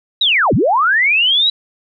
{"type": "linear two-way sweep", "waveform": "sine", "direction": "down then up", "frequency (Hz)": [3951, 80.4, 3951], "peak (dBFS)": -10, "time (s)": [0.21, 1.5], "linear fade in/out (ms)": 5, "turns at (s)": 0.54, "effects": []}